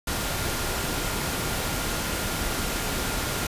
sine tone in noise, 1407 Hz, F6, 12 cents sharp, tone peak -39 dBFS, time 0.07-3.47 s, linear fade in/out 5 ms, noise pink, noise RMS -28 dBFS, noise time 0.07-3.47 s, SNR -14 dB, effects resampled to 32000 Hz

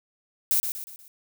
violet noise with echo, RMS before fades -22 dBFS, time 0.51-0.6 s, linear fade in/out 0 ms, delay 120 ms, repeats 4, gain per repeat -7 dB, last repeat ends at 1.08 s, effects none

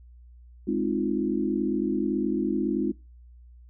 sine chord, F minor seventh, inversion first, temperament equal, 207.7 / 261.6 / 311.1 / 349.2 Hz, Ab3 / C4 / Eb4 / F4, 0 / 0 / 0 / 0 cents, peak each -29 dBFS, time 0.67-2.92 s, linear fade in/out 10 ms, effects noise-tail reverb RT60 0.3 s tail -25 dB re dry + added 60 Hz sine -47 dBFS peak until 3.69 s

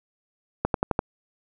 accelerating click train, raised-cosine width 1 ms, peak -7 dBFS, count 5, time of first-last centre 0.65-0.991 s, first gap 92 ms, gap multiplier 0.95, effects none

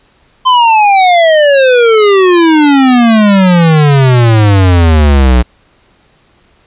square exponential sweep, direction down, 1041 to 59.5 Hz, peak -4 dBFS, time 0.45-5.43 s, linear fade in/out 20 ms, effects pink hiss -49 dBFS RMS until 6.66 s + resampled to 8000 Hz

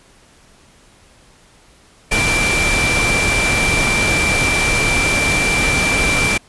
sine tone in noise, 2349 Hz, D7, in tune, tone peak -16 dBFS, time 2.11-6.38 s, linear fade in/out 10 ms, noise pink, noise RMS -18 dBFS, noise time 2.11-6.38 s, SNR -1 dB, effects pink hiss -49 dBFS RMS until 6.48 s + resampled to 24000 Hz

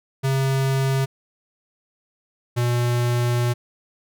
square tone pair in turn, 134.5 / 120.97 Hz, C3 / B2, +48 / -35 cents, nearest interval major second, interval 183 cents, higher first, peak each -19 dBFS, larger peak neither, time 0.23-1.06 / 2.56-3.54 s, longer second, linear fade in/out 20 ms, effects none

